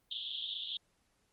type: band-pass noise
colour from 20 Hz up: white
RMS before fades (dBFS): -40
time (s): 0.11-0.77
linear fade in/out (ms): 2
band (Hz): 3100 to 3700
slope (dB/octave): 96
effects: pink hiss -75 dBFS RMS until 1.32 s + Opus 32 kbps